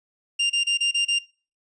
40% pulse tone bursts, 2794 Hz, F7, in tune, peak -18 dBFS, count 6, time 0.39-1.19 s, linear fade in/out 10 ms, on 110 ms, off 28 ms, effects noise-tail reverb RT60 0.4 s tail -23 dB re dry + resampled to 22050 Hz

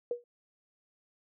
sine tone with exponential decay, 481.3 Hz, B4, 45 cents flat, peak -26 dBFS, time 0.11-0.24 s, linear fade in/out 2 ms, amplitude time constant 28 ms, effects none

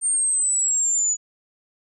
sine linear sweep, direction down, 8780 to 6860 Hz, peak -18 dBFS, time 0.01-1.17 s, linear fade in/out 50 ms, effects none

